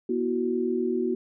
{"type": "chord", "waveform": "sine", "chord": "B suspended fourth", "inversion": "none", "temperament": "equal with one note detuned", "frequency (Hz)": [241.6, 329.6, 370], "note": ["B3", "E4", "F#4"], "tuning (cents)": [-38, 0, 0], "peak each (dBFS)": [-28, -31, -26], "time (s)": [0.09, 1.15], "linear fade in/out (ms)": 5, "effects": []}